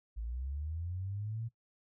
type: linear sweep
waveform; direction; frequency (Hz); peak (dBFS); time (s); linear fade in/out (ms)
sine; up; 52.5 to 116.9; -36; 0.16-1.49; 20
effects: noise-tail reverb RT60 0.1 s tail -18 dB re dry